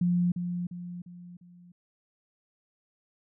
sine tone with echo, 176.2 Hz, F3, 16 cents sharp, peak -22 dBFS, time 0.01-0.32 s, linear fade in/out 5 ms, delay 350 ms, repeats 4, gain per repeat -7 dB, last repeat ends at 1.72 s, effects none

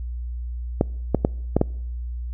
clicks, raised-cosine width 2 ms, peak -3 dBFS, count 5, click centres 0.811 / 1.147 / 1.249 / 1.566 / 1.614 s, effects noise-tail reverb RT60 0.8 s tail -26 dB re dry + added 60 Hz sine -27 dBFS peak until 2.33 s

